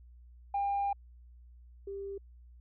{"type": "tone pair in turn", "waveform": "sine", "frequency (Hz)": [801, 395.6], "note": ["G5", "G4"], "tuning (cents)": [37, 16], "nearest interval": "octave", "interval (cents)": 1221, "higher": "first", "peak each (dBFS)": [-27, -37], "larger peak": "first", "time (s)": [[0.54, 0.93], [1.87, 2.18]], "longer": "first", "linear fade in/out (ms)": 5, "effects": ["tanh soft clip ceiling -26 dBFS", "added 60 Hz sine -52 dBFS peak until 2.6 s"]}